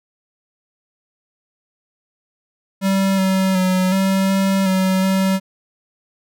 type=tone with pitch steps; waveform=square; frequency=193.7 / 190.1 / 185.2 / 192.4 / 193.7 / 188.5 / 191.1 Hz; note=G3 / F#3 / F#3 / G3 / G3 / F#3 / G3; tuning=-20 / +47 / +2 / -32 / -20 / +32 / -44 cents; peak=-15 dBFS; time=2.81-5.4 s; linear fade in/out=50 ms; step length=370 ms; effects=none